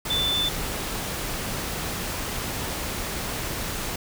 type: tone in noise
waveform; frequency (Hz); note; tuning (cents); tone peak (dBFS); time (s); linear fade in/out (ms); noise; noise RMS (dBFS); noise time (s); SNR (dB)
sine; 3520; A7; 0; -22; 0.1-0.49; 5; pink; -30; 0.05-3.96; +5
effects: none